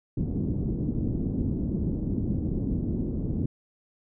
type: low-pass noise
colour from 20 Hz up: white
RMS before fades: -28 dBFS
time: 0.17-3.46 s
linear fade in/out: 5 ms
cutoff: 280 Hz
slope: 24 dB/octave
effects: none